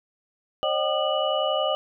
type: tone cluster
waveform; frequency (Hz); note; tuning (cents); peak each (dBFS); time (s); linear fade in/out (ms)
sine; 540 / 611 / 765 / 1213 / 2947; C#5 / D#5 / G5 / D#6 / F#7; -45 / -32 / -42 / -44 / -8; -28 / -25 / -30 / -30 / -29; 0.63-1.75; 0
effects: none